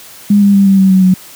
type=tone with pitch steps; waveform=sine; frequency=204.1 / 200.8 / 197.6 / 194.43 / 191.31 / 188.24 / 185.22 Hz; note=G#3 / G3 / G3 / G3 / G3 / F#3 / F#3; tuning=-30 / +42 / +14 / -14 / -42 / +30 / +2 cents; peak=-4 dBFS; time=0.3-1.14 s; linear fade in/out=5 ms; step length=120 ms; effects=white hiss -35 dBFS RMS until 1.35 s + high-pass 60 Hz 12 dB/octave